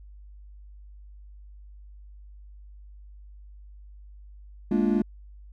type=chord; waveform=triangle; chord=Bb dominant seventh; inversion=third; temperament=just; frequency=209.8 / 233.1 / 291.4 / 349.6 Hz; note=Ab3 / Bb3 / D4 / F4; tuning=+18 / 0 / -13 / +2 cents; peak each=-22 / -24 / -26 / -26 dBFS; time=4.71-5.02 s; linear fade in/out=5 ms; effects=added 50 Hz sine -44 dBFS peak until 5.52 s